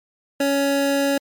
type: tone pair together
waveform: square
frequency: 278.5 / 559 Hz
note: C#4 / C#5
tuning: +8 / +14 cents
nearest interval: octave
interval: 1206 cents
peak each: -21 dBFS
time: 0.4-1.18 s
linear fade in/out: 5 ms
effects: MP3 96 kbps